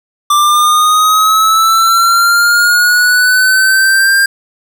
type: linear sweep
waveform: square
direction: up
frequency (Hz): 1175 to 1600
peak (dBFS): -7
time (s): 0.3-4.26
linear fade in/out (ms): 5
effects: none

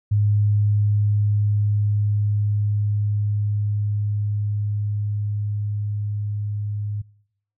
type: tone with level ramp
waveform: sine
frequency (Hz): 103.83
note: G#2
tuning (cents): 0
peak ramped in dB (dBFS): -15 to -24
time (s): 0.11-7.02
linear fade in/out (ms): 10
effects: noise-tail reverb RT60 0.8 s tail -26 dB re dry

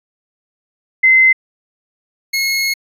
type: tone pair in turn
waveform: sine / 25% pulse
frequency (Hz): 2061 / 2169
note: C7 / C#7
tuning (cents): -27 / -38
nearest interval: minor second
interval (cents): 89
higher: second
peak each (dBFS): -6 / -11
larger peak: first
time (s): 1.03-1.33 / 2.33-2.74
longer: second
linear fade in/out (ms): 10
effects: resampled to 32000 Hz

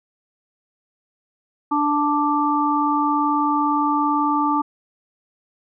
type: harmonic tone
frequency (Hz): 293.7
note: D4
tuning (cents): 0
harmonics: 1 / 3 / 4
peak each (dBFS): -21 / -21 / -21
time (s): 1.71-4.62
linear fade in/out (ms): 10
effects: none

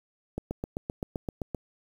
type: click train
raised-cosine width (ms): 2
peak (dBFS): -18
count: 10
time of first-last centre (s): 0.38-1.547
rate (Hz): 7.71
effects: 8-bit

